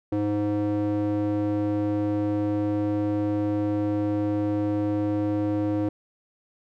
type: tone with band-pass filter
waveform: square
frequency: 103.83 Hz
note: G#2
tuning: in tune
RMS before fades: -25 dBFS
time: 0.12-5.89 s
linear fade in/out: 5 ms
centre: 370 Hz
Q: 2.5
effects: none